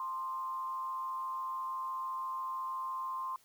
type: tone with frequency modulation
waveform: sine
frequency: 1049 Hz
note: C6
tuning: 4 cents sharp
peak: -35 dBFS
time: 0-3.36 s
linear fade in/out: 2 ms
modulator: 159 Hz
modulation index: 0.35
effects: white hiss -66 dBFS RMS until 3.44 s